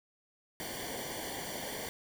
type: noise with comb filter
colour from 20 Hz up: pink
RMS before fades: -40 dBFS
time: 0.6-1.89 s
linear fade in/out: 0 ms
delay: 0.77 ms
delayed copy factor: -0.85
effects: none